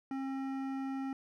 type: tone with hard clipping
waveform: sine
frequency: 268.8 Hz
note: C4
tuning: 47 cents sharp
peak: -37 dBFS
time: 0.11-1.13 s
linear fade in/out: 2 ms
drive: 13 dB
effects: none